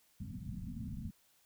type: low-pass noise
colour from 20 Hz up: white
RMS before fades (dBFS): -43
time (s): 0.2-1.11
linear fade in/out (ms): 5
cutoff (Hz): 250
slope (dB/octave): 96
effects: white hiss -70 dBFS RMS until 1.45 s